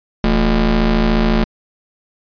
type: ring-modulated tone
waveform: 35% pulse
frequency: 130.81 Hz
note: C3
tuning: in tune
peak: -7 dBFS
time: 0.24-1.44 s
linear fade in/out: 0 ms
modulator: 92.4 Hz
effects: resampled to 11025 Hz